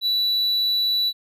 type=tone; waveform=triangle; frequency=3948 Hz; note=B7; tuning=1 cent flat; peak=-17 dBFS; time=0.01-1.13 s; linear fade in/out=50 ms; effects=none